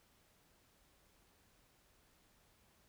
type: silence
effects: pink hiss -71 dBFS RMS until 2.88 s